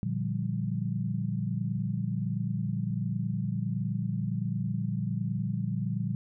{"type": "chord", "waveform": "sine", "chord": "G minor seventh", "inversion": "first", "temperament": "equal", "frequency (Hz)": [116.54, 146.83, 174.61, 196], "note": ["Bb2", "D3", "F3", "G3"], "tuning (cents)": [0, 0, 0, 0], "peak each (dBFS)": [-32, -35, -34, -34], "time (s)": [0.03, 6.15], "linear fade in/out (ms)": 0, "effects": []}